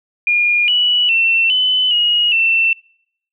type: tone with pitch steps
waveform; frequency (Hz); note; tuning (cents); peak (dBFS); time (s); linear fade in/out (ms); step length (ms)
sine; 2423 / 2944 / 2695 / 3018 / 2887 / 2684; D#7 / F#7 / E7 / F#7 / F#7 / E7; -47 / -9 / +38 / +34 / -43 / +31; -11; 0.27-2.73; 2; 410
effects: noise-tail reverb RT60 0.7 s tail -26 dB re dry